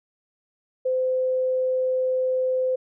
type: tone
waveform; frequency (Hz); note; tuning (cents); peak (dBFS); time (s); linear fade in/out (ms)
sine; 514; C5; -31; -20; 0.85-2.76; 10
effects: none